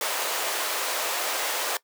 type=high-pass noise; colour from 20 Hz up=pink; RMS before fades=-28 dBFS; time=0.01-1.77 s; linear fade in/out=2 ms; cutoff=480 Hz; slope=24 dB/octave; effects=noise-tail reverb RT60 0.1 s tail -20 dB re dry